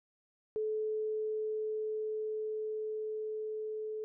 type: tone with level ramp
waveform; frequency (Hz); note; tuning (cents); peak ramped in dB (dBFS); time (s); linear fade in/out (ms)
sine; 432.1; A4; -31; -31 to -36; 0.56-4.04; 0
effects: none